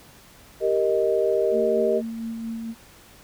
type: chord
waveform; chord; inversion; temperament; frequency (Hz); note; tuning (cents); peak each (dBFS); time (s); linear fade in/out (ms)
sine; Eb major; first; equal; 392 / 466.2 / 622.3; G4 / Bb4 / Eb5; 0 / 0 / 0; -23; 0.6-2.02; 50
type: tone with tremolo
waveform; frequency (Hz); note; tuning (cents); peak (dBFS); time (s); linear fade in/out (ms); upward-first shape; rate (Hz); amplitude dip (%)
sine; 227.4; A#3; -43; -27; 1.51-2.75; 50; sine; 4.3; 30
effects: pink hiss -50 dBFS RMS until 3.23 s